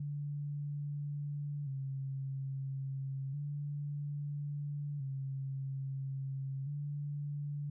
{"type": "tone with vibrato", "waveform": "sine", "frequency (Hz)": 140.2, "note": "C#3", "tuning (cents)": 20, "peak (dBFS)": -36, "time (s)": [0, 7.7], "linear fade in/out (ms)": 5, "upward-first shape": "square", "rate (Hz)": 0.3, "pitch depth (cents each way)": 59, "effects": []}